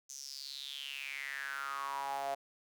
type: tone with high-pass filter sweep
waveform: sawtooth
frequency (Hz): 138.59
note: C#3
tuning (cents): 0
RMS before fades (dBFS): -41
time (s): 0.09-2.35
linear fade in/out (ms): 10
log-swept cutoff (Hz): 6400 to 660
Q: 7.8
effects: none